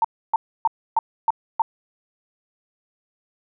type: tone bursts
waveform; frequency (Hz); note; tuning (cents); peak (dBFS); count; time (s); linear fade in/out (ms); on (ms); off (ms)
sine; 905; A5; +48; -14; 6; 0.02-1.62; 2; 25; 290
effects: none